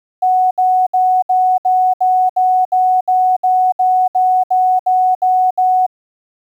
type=tone bursts; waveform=sine; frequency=740 Hz; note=F#5; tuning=in tune; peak=-9 dBFS; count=16; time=0.22-5.865 s; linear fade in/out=10 ms; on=290 ms; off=67 ms; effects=8-bit